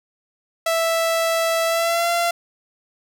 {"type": "tone with pitch glide", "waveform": "sawtooth", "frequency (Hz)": [659.3, 685.7], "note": ["E5", "F5"], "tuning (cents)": [0, -32], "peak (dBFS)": -14, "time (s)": [0.66, 2.31], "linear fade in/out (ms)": 5, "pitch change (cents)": 68, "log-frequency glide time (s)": [1.66, 2.09], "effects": []}